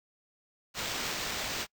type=noise with sample-and-hold; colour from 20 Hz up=white; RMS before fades=-35 dBFS; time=0.74-1.67 s; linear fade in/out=50 ms; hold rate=11025 Hz; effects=noise-tail reverb RT60 0.1 s tail -26 dB re dry